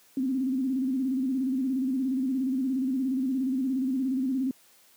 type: tone with vibrato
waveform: sine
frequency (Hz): 261.6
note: C4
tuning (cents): 0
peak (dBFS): -24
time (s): 0.17-4.51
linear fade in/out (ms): 2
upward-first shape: square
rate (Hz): 17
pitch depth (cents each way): 66
effects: white hiss -59 dBFS RMS until 4.96 s + high-pass 150 Hz 12 dB/octave